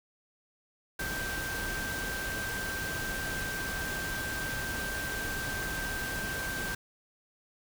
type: tone in noise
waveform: sine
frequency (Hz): 1568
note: G6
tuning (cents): 0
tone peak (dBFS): -35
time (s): 0.99-6.75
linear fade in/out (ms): 5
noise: pink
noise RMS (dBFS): -37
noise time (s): 0.99-6.75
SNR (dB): -1
effects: none